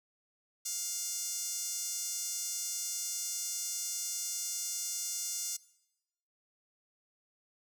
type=tone with high-pass filter; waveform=sawtooth; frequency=705 Hz; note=F5; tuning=16 cents sharp; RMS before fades=-37 dBFS; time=0.65-5.57 s; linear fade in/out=10 ms; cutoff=6500 Hz; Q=2.7; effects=noise-tail reverb RT60 0.9 s tail -21 dB re dry